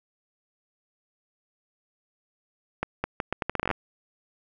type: accelerating click train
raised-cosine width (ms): 0.5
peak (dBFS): -11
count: 14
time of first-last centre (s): 2.83-3.713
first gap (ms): 210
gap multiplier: 0.77
effects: none